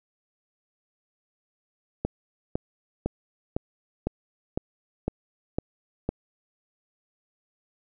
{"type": "click train", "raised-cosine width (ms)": 2, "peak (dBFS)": -12, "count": 9, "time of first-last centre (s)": [2.05, 6.09], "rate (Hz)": 1.98, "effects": []}